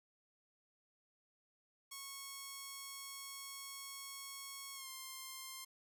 5% pulse tone with pitch glide, 1100 to 1055.2 Hz, C#6 to C6, -14 to +14 cents, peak -35 dBFS, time 1.91-5.65 s, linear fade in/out 10 ms, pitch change -72 cents, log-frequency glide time 4.74-4.88 s, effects none

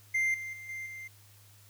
triangle tone with level steps, 2093 Hz, C7, in tune, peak -24 / -35 / -41 / -35 / -39 dBFS, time 0.14-1.08 s, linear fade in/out 10 ms, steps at 0.34 / 0.53 / 0.69 / 0.86 s, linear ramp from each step 2 ms, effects added 102 Hz sine -57 dBFS peak until 1.69 s + white hiss -60 dBFS RMS until 1.69 s

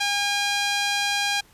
sawtooth tone with band-pass filter, 810 Hz, G#5, 43 cents flat, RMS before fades -24 dBFS, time 0-1.41 s, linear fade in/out 10 ms, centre 3600 Hz, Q 0.82, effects pink hiss -55 dBFS RMS until 1.53 s + resampled to 32000 Hz

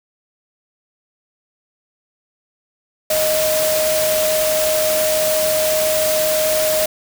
sine tone in noise, 622.3 Hz, D#5, in tune, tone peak -16 dBFS, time 3.1-6.86 s, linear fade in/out 5 ms, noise white, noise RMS -21 dBFS, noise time 3.1-6.86 s, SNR +2 dB, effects none

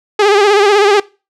sawtooth tone with vibrato, 408.8 Hz, G#4, 27 cents flat, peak -3 dBFS, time 0.19-1 s, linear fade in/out 5 ms, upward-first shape sine, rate 16 Hz, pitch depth 78 cents each way, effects noise-tail reverb RT60 0.3 s tail -21 dB re dry + low-pass 5000 Hz 12 dB/octave

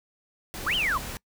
pink noise, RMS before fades -36 dBFS, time 0.54-1.17 s, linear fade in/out 0 ms
sine linear two-way sweep, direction up then down, 945 to 3202 to 945 Hz, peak -23 dBFS, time 0.66-0.98 s, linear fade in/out 10 ms, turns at 0.75 s
effects noise-tail reverb RT60 0.1 s tail -24 dB re dry

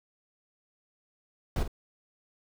brown noise with echo, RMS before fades -27 dBFS, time 1.56-1.63 s, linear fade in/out 2 ms, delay 48 ms, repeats 1, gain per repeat -10 dB, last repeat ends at 1.678 s, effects none

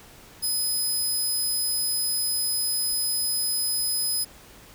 15% pulse tone, 5040 Hz, D#8, 21 cents sharp, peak -18 dBFS, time 0.42-4.25 s, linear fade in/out 20 ms, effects pink hiss -49 dBFS RMS until 4.74 s

